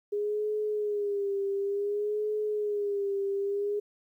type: tone with vibrato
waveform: sine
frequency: 410 Hz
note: G#4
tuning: 22 cents flat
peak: -27 dBFS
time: 0.12-3.8 s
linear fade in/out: 10 ms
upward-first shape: sine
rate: 0.56 Hz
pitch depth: 62 cents each way
effects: 11-bit

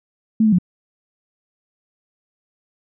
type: tone with pitch steps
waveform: sine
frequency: 220.4 / 215.3 / 179.5 Hz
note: A3 / A3 / F3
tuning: +3 / -37 / +48 cents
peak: -11 dBFS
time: 0.4-0.586 s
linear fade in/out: 5 ms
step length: 62 ms
effects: none

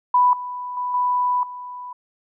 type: tone with level steps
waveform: sine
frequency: 990 Hz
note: B5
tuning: 4 cents sharp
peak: -12 / -27 / -22 / -17 / -31 dBFS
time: 0.14-1.93 s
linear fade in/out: 5 ms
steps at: 0.33 / 0.77 / 0.94 / 1.43 s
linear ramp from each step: 2 ms
effects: none

